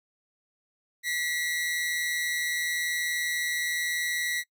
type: tone pair together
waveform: sawtooth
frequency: 1939.1 / 2100 Hz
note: B6 / C7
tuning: -32 / +6 cents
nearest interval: minor second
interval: 138 cents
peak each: -25 / -31 dBFS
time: 1.03-4.44 s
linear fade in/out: 50 ms
effects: noise-tail reverb RT60 0.1 s tail -22 dB re dry